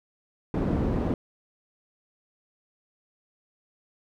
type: low-pass noise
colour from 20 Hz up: white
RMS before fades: -26 dBFS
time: 0.54-1.14 s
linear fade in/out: 2 ms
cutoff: 300 Hz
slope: 12 dB/octave
effects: none